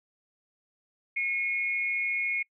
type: tone pair together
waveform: sine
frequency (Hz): 2175 / 2441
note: C#7 / D#7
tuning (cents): -33 / -34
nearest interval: major second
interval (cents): 199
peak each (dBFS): -27 / -33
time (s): 1.16-2.43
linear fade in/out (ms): 10
effects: noise-tail reverb RT60 0.1 s tail -24 dB re dry